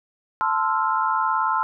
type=chord; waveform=sine; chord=F major seventh; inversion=first; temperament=equal with one note detuned; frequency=880 / 1040.5 / 1318.5 / 1396.9 Hz; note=A5 / C6 / E6 / F6; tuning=0 / -10 / 0 / 0 cents; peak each=-24 / -23 / -25 / -28 dBFS; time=0.41-1.63 s; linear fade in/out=0 ms; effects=none